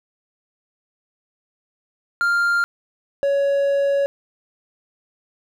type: tone pair in turn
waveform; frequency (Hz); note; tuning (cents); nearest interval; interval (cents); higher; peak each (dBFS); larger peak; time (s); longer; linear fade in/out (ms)
triangle; 1396.9 / 559.2; F6 / C#5; 0 / +15; octave + major third; 1585; first; -14; neither; 2.21-2.64 / 3.23-4.06; second; 0
effects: none